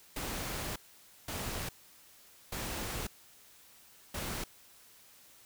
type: noise bursts at uneven times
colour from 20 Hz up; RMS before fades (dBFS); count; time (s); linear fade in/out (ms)
pink; -38; 4; 0.16-0.76 / 1.28-1.69 / 2.52-3.07 / 4.14-4.44; 5
effects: white hiss -59 dBFS RMS until 5.45 s